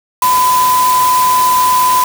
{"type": "tone in noise", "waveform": "sine", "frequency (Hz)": 1006, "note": "B5", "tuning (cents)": 32, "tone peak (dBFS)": -8, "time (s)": [0.22, 2.04], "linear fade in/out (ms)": 2, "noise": "white", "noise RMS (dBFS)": -19, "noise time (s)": [0.22, 2.04], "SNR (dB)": 8, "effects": []}